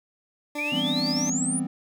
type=tone with tremolo; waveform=20% pulse; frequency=294.6 Hz; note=D4; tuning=6 cents sharp; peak=-25 dBFS; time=0.55-1.3 s; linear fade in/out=5 ms; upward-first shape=sine; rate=9.7 Hz; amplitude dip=30%
type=exponential sweep; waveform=sine; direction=up; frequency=2284 to 9980 Hz; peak=-26 dBFS; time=0.58-1.6 s; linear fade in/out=10 ms
type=chord; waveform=triangle; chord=C major seventh; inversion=first; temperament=equal with one note detuned; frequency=164.81 / 196 / 246.9 / 262.5 Hz; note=E3 / G3 / B3 / C4; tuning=0 / 0 / 0 / +6 cents; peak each=-31 / -32 / -28 / -27 dBFS; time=0.72-1.67 s; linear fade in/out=5 ms
effects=none